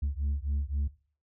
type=beating tone pair; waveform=sine; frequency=69.4 / 73.2 Hz; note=C#2 / D2; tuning=+3 / -5 cents; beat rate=3.8 Hz; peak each=-29 dBFS; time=0.02-0.88 s; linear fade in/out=10 ms; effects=noise-tail reverb RT60 0.4 s tail -18 dB re dry + tanh soft clip ceiling -25 dBFS